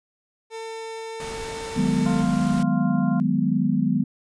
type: tone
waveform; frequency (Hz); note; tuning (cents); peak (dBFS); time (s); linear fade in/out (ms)
30% pulse; 449; A4; +35; -29; 0.5-2.25; 50
type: noise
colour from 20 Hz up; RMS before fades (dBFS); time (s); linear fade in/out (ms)
pink; -36; 1.2-2.63; 2
type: chord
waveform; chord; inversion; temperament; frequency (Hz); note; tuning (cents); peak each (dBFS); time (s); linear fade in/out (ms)
sine; G# minor seventh; second; equal; 155.56 / 185 / 207.7 / 246.9; D#3 / F#3 / G#3 / B3; 0 / 0 / 0 / 0; -26 / -24 / -24 / -23; 1.76-4.04; 10
type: harmonic tone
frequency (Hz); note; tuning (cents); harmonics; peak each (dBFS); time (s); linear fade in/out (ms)
349; F4; -1; 2 / 3 / 4; -32 / -36 / -38; 2.06-3.2; 0
effects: resampled to 22050 Hz